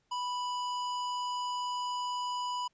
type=tone; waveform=square; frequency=987.8 Hz; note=B5; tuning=in tune; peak=-33 dBFS; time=0.11-2.68 s; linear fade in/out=10 ms; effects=pink hiss -75 dBFS RMS until 2.73 s + resampled to 16000 Hz